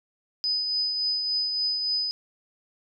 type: tone with tremolo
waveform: sine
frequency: 5000 Hz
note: D#8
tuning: 8 cents sharp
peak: -22 dBFS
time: 0.44-2.11 s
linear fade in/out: 0 ms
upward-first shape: triangle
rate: 3.5 Hz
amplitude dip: 40%
effects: none

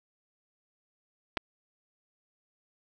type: clicks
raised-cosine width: 0.3 ms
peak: -14 dBFS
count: 2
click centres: 1.371 / 1.374 s
effects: none

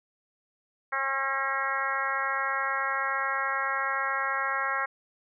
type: harmonic tone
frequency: 270.7 Hz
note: C#4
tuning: 41 cents flat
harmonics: 2 / 3 / 4 / 5 / 6 / 7 / 8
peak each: -39 / -36 / -32 / -32 / -33 / -33 / -38 dBFS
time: 0.92-4.86 s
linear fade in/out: 10 ms
effects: none

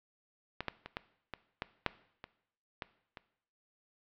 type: clicks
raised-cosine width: 0.3 ms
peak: -19 / -17 / -26 / -19 / -23 / -18 / -12 / -27 / -21 / -29 dBFS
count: 10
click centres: 0.606 / 0.683 / 0.86 / 0.969 / 1.337 / 1.621 / 1.863 / 2.241 / 2.822 / 3.172 s
effects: noise-tail reverb RT60 0.7 s tail -18 dB re dry + low-pass 4000 Hz 12 dB/octave

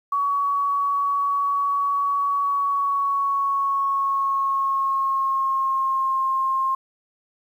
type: tone with pitch glide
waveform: sine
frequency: 1127 to 1063.7 Hz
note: C#6 to C6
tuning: +28 to +28 cents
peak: -19 dBFS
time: 0.12-6.75 s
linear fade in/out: 5 ms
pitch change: -100 cents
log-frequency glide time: 2.43-6.19 s
effects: 9-bit

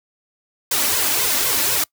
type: noise with flanger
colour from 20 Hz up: white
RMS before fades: -19 dBFS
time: 0.71-1.84 s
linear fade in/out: 5 ms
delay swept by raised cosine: 1.9 to 3.5 ms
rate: 3.9 Hz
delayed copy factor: +0.9
effects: noise-tail reverb RT60 0.1 s tail -24 dB re dry + high-pass 80 Hz 12 dB/octave

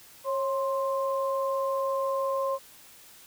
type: tone pair together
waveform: sine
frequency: 545 / 1051 Hz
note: C#5 / C6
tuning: -29 / +7 cents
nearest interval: major seventh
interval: 1136 cents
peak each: -27 / -30 dBFS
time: 0.24-2.59 s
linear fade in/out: 50 ms
effects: white hiss -52 dBFS RMS until 3.26 s

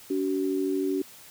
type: tone pair together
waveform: sine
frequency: 284.8 / 377.8 Hz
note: C#4 / F#4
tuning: +47 / +36 cents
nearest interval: perfect fourth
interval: 489 cents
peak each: -27 dBFS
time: 0.1-1.02 s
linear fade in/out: 5 ms
effects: white hiss -49 dBFS RMS until 1.3 s

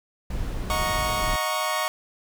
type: noise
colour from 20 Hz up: brown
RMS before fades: -29 dBFS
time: 0.3-1.36 s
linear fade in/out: 5 ms
type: chord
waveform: sawtooth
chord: D# minor seventh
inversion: none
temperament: equal with one note detuned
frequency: 622.3 / 727.7 / 932.3 / 1108.7 Hz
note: D#5 / F#5 / A#5 / C#6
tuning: 0 / -29 / 0 / 0 cents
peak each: -26 / -28 / -28 / -23 dBFS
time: 0.7-1.88 s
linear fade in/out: 0 ms
effects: none

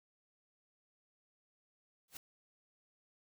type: noise with exponential growth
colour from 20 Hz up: white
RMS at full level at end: -43 dBFS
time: 2.08-2.17 s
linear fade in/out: 2 ms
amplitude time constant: 19 ms
effects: none

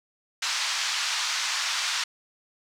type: band-pass noise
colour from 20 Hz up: white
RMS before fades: -28 dBFS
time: 0.42-2.04 s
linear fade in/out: 5 ms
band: 940 to 6100 Hz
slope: 24 dB/octave
effects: none

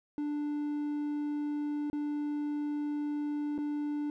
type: tone with dropouts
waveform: triangle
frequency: 294.5 Hz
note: D4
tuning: 5 cents sharp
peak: -29 dBFS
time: 0.18-4.1 s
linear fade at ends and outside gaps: 1 ms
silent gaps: 1.9-1.93 / 3.58-3.586 s
effects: none

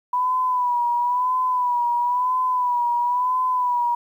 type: tone with vibrato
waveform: sine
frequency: 986 Hz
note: B5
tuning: 3 cents flat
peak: -18 dBFS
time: 0.13-3.95 s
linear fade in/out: 5 ms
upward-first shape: sine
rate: 0.99 Hz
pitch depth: 53 cents each way
effects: 9-bit

